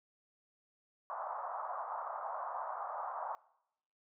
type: band-pass noise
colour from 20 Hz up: white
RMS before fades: -41 dBFS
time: 1.1-3.35 s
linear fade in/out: 0 ms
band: 630 to 1200 Hz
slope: 48 dB/octave
effects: noise-tail reverb RT60 0.8 s tail -22 dB re dry